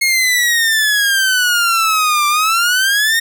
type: exponential two-way sweep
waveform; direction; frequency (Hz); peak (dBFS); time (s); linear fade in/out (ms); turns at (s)
sawtooth; down then up; 2167 to 1174.7 to 1861; -8; 0.01-3.2; 10; 2.27
effects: none